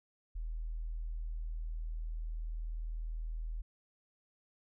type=tone; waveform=sine; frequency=40.16 Hz; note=E1; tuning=44 cents flat; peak=-36 dBFS; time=0.35-3.62 s; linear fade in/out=10 ms; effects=none